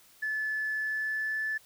sine tone with pitch glide, 1732 to 1743 Hz, A6 to A6, -28 to -17 cents, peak -28 dBFS, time 0.22-1.58 s, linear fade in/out 10 ms, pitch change +11 cents, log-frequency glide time 0.76-1.39 s, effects tanh soft clip ceiling -24 dBFS + white hiss -59 dBFS RMS until 1.65 s

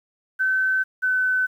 sine tone pair in turn, 1531 / 1513.4 Hz, G6 / F#6, -41 / +39 cents, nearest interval unison, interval 20 cents, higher first, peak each -18 dBFS, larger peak neither, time 0.39-0.84 / 1.02-1.47 s, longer neither, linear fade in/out 20 ms, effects 9-bit

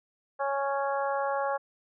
harmonic tone, 277.2 Hz, C#4, in tune, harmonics 2 / 3 / 4 / 5 / 6, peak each -30 / -31 / -34 / -38 / -40 dBFS, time 0.39-1.58 s, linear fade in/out 20 ms, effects none

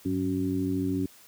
harmonic tone with a mistuned harmonic, 93.5 Hz, F#2, 19 cents sharp, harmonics 1 / 2 / 3 / 4, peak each -33 / -33 / -27 / -35 dBFS, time 0.05-1.06 s, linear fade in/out 5 ms, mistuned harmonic 1, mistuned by +110 cents, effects white hiss -54 dBFS RMS until 1.27 s + high-pass 60 Hz 12 dB/octave

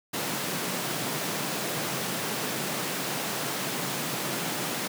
pink high-pass noise, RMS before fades -31 dBFS, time 0.13-4.88 s, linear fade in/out 10 ms, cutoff 130 Hz, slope 48 dB/octave, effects none

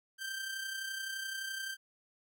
sawtooth tone with amplitude modulation, 1568 Hz, G6, in tune, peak -32 dBFS, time 0.18-1.77 s, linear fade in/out 50 ms, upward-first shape sine, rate 31.7 Hz, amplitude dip 45%, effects none

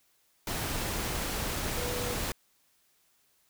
sine tone in noise, 490 Hz, B4, 14 cents flat, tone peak -36 dBFS, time 1.77-2.14 s, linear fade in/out 2 ms, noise pink, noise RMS -33 dBFS, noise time 0.47-2.32 s, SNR -6 dB, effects white hiss -69 dBFS RMS until 3.49 s

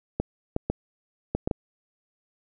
clicks, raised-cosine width 2 ms, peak -11 dBFS, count 6, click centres 0.2 / 0.564 / 0.7 / 1.35 / 1.475 / 1.512 s, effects none

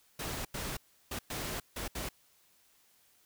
pink noise bursts at uneven times, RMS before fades -38 dBFS, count 6, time 0.19-0.45 / 0.54-0.77 / 1.11-1.19 / 1.3-1.6 / 1.76-1.88 / 1.95-2.09 s, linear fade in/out 5 ms, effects white hiss -67 dBFS RMS until 3.25 s

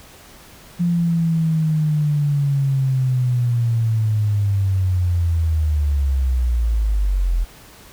sine linear sweep, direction down, 174.61 to 41 Hz, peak -15 dBFS, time 0.79-7.45 s, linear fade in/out 20 ms, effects pink hiss -44 dBFS RMS until 7.92 s

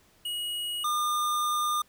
square tone pair in turn, 2900 / 1208.1 Hz, F#7 / D6, -35 / +49 cents, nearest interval octave + minor third, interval 1516 cents, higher first, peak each -31 / -26 dBFS, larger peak second, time 0.25-0.84 / 0.84-1.82 s, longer second, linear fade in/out 5 ms, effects pink hiss -62 dBFS RMS until 1.88 s

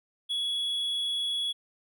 triangle tone, 3368 Hz, G#7, 24 cents sharp, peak -26 dBFS, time 0.29-1.53 s, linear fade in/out 20 ms, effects none

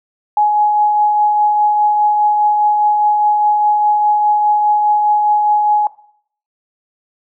sine tone with tremolo, 839 Hz, G#5, 17 cents sharp, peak -8 dBFS, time 0.37-5.87 s, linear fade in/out 2 ms, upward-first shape triangle, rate 4.9 Hz, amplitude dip 30%, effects noise-tail reverb RT60 0.6 s tail -18 dB re dry

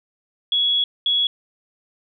sine tone bursts at uneven times, 3357 Hz, G#7, 18 cents sharp, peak -16 dBFS, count 2, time 0.52-0.84 / 1.06-1.27 s, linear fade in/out 2 ms, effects none

